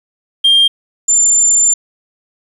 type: tone pair in turn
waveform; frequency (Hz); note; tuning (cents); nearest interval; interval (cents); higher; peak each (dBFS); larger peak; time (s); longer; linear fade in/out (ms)
sine; 3200 / 7184; G7 / A8; +35 / +35; octave + major second; 1400; second; -4 / -6; first; 0.44-0.68 / 1.08-1.74; second; 10
effects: tanh soft clip ceiling -4 dBFS + 7-bit